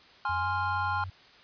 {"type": "chord", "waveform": "triangle", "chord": "F minor", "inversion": "first", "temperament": "equal", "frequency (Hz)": [830.6, 1046.5, 1396.9], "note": ["Ab5", "C6", "F6"], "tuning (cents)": [0, 0, 0], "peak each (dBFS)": -30, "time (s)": [0.25, 1.04], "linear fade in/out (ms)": 2}
{"type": "tone with pitch glide", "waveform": "sine", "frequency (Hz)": [87.8, 92.91], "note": ["F2", "F#2"], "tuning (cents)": [10, 8], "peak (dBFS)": -36, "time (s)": [0.29, 1.1], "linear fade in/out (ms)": 5, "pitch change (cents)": 98, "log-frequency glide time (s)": [0.4, 0.47]}
{"effects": ["white hiss -55 dBFS RMS until 1.43 s", "resampled to 11025 Hz"]}